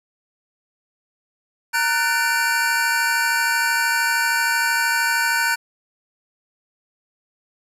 square tone cluster, 925 / 1427 / 1500 / 1778 / 2340 Hz, A#5 / F6 / F#6 / A6 / D7, -14 / +37 / +23 / +18 / -7 cents, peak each -25 / -30 / -21 / -28 / -27 dBFS, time 1.73-5.56 s, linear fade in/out 20 ms, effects resampled to 32000 Hz + 8-bit

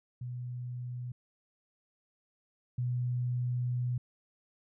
sine tone pair in turn, 123.47 / 123.47 Hz, B2 / B2, 0 / 0 cents, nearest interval unison, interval 0 cents, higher neither, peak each -36 / -29 dBFS, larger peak second, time 0.21-1.12 / 2.78-3.98 s, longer second, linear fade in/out 5 ms, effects none

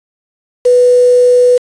sine tone with quantisation, 493.9 Hz, B4, in tune, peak -4 dBFS, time 0.65-1.58 s, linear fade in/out 10 ms, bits 4, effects resampled to 22050 Hz

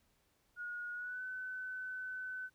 sine tone with pitch glide, 1444 to 1511.4 Hz, F#6 to F#6, -43 to +36 cents, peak -40 dBFS, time 0.56-2.5 s, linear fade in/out 50 ms, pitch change +79 cents, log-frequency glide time 0.93-1.23 s, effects pink hiss -75 dBFS RMS until 2.54 s

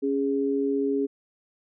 sine tone pair together, 277.2 / 412 Hz, C#4 / G#4, 0 / -14 cents, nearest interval perfect fifth, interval 686 cents, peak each -25 dBFS, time 0.02-1.07 s, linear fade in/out 20 ms, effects none

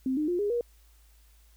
sine tone with pitch steps, 261.6 / 304 / 353.3 / 410.5 / 477 Hz, C4 / D#4 / F4 / G#4 / A#4, 0 / -40 / +20 / -20 / +40 cents, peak -25 dBFS, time 0.06-0.61 s, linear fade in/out 2 ms, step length 110 ms, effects added 54 Hz sine -56 dBFS peak until 1.56 s + white hiss -65 dBFS RMS until 1.56 s

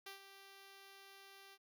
5% pulse tone with ADSR envelope, 392 Hz, G4, in tune, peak -36 dBFS, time 0.06-1.58 s, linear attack 7 ms, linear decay 120 ms, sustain -10 dB, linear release 47 ms, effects none

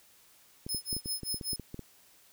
clicks, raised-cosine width 3 ms, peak -27 dBFS, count 12, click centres 0.665 / 0.747 / 0.929 / 0.966 / 1.059 / 1.233 / 1.344 / 1.412 / 1.532 / 1.597 / 1.744 / 1.793 s
15% pulse tone with tremolo, 5180 Hz, E8, 31 cents flat, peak -25 dBFS, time 0.69-1.56 s, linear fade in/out 0 ms, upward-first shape sine, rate 5.2 Hz, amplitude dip 100%
effects white hiss -61 dBFS RMS until 2.32 s

